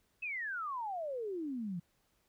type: exponential sweep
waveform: sine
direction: down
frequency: 2641 to 164.81 Hz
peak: -36 dBFS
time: 0.22-1.8 s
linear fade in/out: 10 ms
effects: pink hiss -75 dBFS RMS until 2.28 s